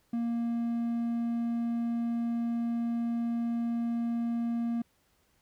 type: tone with hard clipping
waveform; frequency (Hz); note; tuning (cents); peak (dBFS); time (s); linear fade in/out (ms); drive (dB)
triangle; 233.9; A#3; +6; -29; 0.13-4.82; 5; 6
effects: pink hiss -70 dBFS RMS until 5.41 s